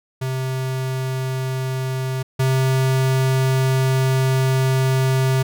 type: tone pair in turn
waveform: square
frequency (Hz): 130.81 / 131.64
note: C3 / C3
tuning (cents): 0 / +11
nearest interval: unison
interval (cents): 11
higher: second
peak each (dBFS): -22 / -16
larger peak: second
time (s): 0.21-2.23 / 2.39-5.43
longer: second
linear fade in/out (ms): 10
effects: none